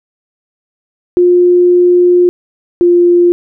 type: tone pair in turn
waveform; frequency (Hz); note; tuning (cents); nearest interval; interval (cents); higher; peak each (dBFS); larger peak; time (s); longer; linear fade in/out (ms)
sine; 355.3 / 349.8; F4 / F4; +30 / +3; unison; 27; first; -4; neither; 1.17-2.29 / 2.81-3.32; first; 0
effects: none